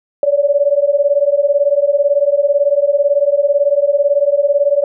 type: beating tone pair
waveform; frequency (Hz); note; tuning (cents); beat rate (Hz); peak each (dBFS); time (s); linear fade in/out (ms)
sine; 562 / 580; C#5 / D5; +24 / -22; 18; -13; 0.23-4.84; 2
effects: none